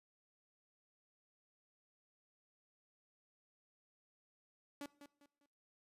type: tone with echo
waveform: sawtooth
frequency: 286.5 Hz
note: D4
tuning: 43 cents flat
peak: -40 dBFS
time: 4.81-4.86 s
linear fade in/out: 2 ms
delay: 200 ms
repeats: 3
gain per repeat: -10 dB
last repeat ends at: 5.46 s
effects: noise-tail reverb RT60 0.6 s tail -20 dB re dry + resampled to 32000 Hz